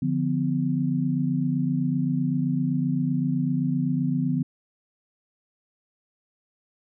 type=chord; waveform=sine; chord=B diminished; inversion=first; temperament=equal with one note detuned; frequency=146.83 / 174.61 / 252.1 Hz; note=D3 / F3 / B3; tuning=0 / 0 / +36 cents; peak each=-26 / -27 / -25 dBFS; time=0.02-4.43 s; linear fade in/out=5 ms; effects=none